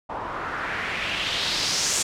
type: noise with low-pass filter sweep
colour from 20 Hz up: white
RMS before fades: -27 dBFS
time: 0.09-2.03 s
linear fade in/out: 10 ms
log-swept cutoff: 880 to 7500 Hz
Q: 2.4
effects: none